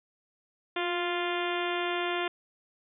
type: harmonic tone with a mistuned harmonic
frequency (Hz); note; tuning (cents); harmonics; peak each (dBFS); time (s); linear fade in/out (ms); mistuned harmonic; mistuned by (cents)
349.2; F4; 0; 1 / 2 / 3 / 4 / 5 / 6 / 7 / 8 / 9 / 10; -32 / -35 / -37 / -38 / -39 / -40 / -40 / -41 / -42 / -42; 0.76-2.28; 5; 1; +25
effects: none